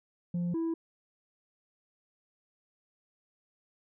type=tone pair in turn; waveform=sine; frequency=174.4 / 329.2 Hz; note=F3 / E4; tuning=-2 / -2 cents; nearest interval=major seventh; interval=1100 cents; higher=second; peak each=-26 / -26 dBFS; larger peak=neither; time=0.34-0.54 / 0.54-0.74 s; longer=neither; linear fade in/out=5 ms; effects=tanh soft clip ceiling -28 dBFS